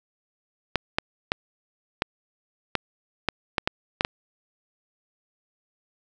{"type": "clicks", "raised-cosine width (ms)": 0.3, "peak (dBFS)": -5, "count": 10, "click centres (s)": [0.757, 0.985, 1.319, 2.021, 2.753, 3.287, 3.582, 3.675, 4.009, 4.049], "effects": []}